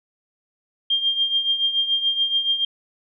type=tone with tremolo; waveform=sine; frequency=3200 Hz; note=G7; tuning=35 cents sharp; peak=-15 dBFS; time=0.9-2.65 s; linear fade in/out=5 ms; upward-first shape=triangle; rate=7 Hz; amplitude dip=75%; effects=none